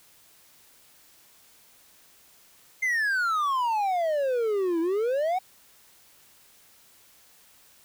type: exponential two-way sweep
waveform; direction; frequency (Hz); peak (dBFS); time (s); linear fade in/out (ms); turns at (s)
triangle; down then up; 2105 to 322.7 to 769; -21; 2.82-5.39; 10; 4.8
effects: white hiss -57 dBFS RMS until 7.84 s